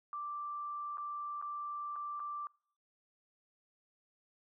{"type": "tone with dropouts", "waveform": "sine", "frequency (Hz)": 1174.7, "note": "D6", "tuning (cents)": 0, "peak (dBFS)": -38, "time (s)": [0.13, 2.47], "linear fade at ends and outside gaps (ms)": 1, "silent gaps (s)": [[0.972, 0.981], [1.415, 1.424], [1.958, 1.962], [2.196, 2.201]], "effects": ["noise-tail reverb RT60 0.6 s tail -26 dB re dry"]}